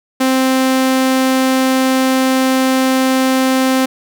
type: tone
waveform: sawtooth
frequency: 261.6 Hz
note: C4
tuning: in tune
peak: -7 dBFS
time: 0.2-3.86 s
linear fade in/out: 10 ms
effects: none